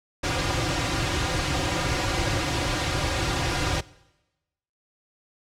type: noise with comb filter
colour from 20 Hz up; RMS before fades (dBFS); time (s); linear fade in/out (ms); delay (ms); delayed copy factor
pink; -25; 0.23-3.81; 10; 4.6; -0.9
effects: noise-tail reverb RT60 1.0 s tail -21 dB re dry + low-pass 6000 Hz 12 dB/octave